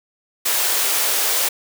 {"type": "high-pass noise", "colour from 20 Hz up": "white", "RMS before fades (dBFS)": -19, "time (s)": [0.45, 1.49], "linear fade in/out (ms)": 10, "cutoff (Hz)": 350, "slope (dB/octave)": 24, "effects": []}